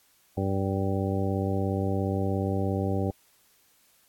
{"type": "harmonic tone", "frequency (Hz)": 97.1, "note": "G2", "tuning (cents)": -16, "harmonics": [1, 2, 3, 4, 5, 6, 8], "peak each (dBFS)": [-28, -31, -33, -34, -35, -36, -37], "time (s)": [0.37, 3.11], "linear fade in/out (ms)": 5, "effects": ["white hiss -63 dBFS RMS until 4.08 s", "AAC 64 kbps"]}